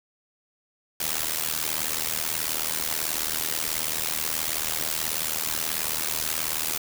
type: noise with amplitude modulation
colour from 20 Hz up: white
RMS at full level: -24 dBFS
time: 1-6.78 s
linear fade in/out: 5 ms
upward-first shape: sine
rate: 78.5 Hz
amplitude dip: 90%
effects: none

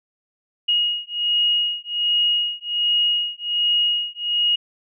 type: beating tone pair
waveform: sine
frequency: 2878 / 2879.3 Hz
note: F#7 / F#7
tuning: -49 / -48 cents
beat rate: 1.3 Hz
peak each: -21 dBFS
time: 0.68-4.56 s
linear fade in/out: 10 ms
effects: none

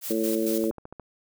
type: noise with tremolo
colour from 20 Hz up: blue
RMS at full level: -33 dBFS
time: 0.01-0.71 s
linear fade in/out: 50 ms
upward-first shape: square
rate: 4.4 Hz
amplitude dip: 60%
type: harmonic tone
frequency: 111.2 Hz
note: A2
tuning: 19 cents sharp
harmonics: 2 / 3 / 4 / 5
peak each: -29 / -26 / -29 / -31 dBFS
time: 0.1-0.71 s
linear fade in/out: 5 ms
type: click train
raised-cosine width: 1 ms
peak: -26 dBFS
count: 6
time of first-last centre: 0.64-0.997 s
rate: 14 Hz
effects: none

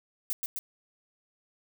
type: noise with echo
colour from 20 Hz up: violet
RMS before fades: -31 dBFS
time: 0.3-0.33 s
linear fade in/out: 0 ms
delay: 130 ms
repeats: 2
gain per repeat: -2 dB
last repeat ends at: 0.59 s
effects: none

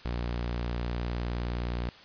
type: tone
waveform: sawtooth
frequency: 59.6 Hz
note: A#1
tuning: 39 cents sharp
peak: -26 dBFS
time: 0.05-1.89 s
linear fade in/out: 0 ms
effects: white hiss -51 dBFS RMS until 2.04 s + resampled to 11025 Hz

